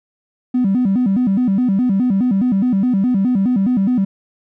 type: tone with vibrato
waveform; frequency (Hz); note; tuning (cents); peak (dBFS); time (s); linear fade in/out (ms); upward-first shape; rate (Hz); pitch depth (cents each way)
triangle; 220.6; A3; +5; -9; 0.54-4.05; 10; square; 4.8; 220
effects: tanh soft clip ceiling -9 dBFS